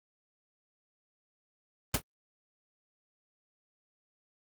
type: noise with exponential decay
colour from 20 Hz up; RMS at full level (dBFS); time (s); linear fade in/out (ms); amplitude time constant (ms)
pink; -19; 1.94-2.02; 5; 17
effects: high-pass 60 Hz 12 dB/octave + Opus 24 kbps